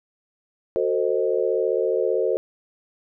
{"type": "chord", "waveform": "sine", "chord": "F# diminished seventh", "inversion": "none", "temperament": "equal with one note detuned", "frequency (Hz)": [370, 448.2, 523.3, 622.3], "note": ["F#4", "A4", "C5", "Eb5"], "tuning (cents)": [0, 32, 0, 0], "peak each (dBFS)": [-25, -23, -24, -29], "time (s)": [0.76, 2.37], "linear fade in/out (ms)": 0, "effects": []}